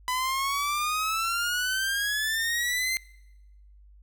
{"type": "exponential sweep", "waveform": "sawtooth", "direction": "up", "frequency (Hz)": [997, 2093], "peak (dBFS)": -22, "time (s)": [0.08, 2.97], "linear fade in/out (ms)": 0, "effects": ["noise-tail reverb RT60 1.0 s tail -24 dB re dry", "added 50 Hz sine -50 dBFS peak until 4.02 s"]}